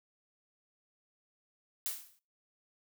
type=noise with exponential decay; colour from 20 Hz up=blue; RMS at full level=-33 dBFS; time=1.86-2.19 s; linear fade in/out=0 ms; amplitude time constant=71 ms; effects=noise-tail reverb RT60 0.3 s tail -19 dB re dry